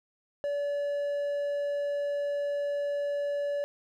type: tone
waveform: triangle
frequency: 574 Hz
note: D5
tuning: 40 cents flat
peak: -26 dBFS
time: 0.44-3.64 s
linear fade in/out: 0 ms
effects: none